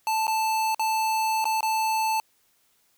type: tone with dropouts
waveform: square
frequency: 880 Hz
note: A5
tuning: in tune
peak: -23 dBFS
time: 0.07-2.2 s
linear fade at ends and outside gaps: 1 ms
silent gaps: 0.269-0.279 / 0.746-0.795 / 1.443-1.454 / 1.607-1.629 s
effects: white hiss -66 dBFS RMS until 2.97 s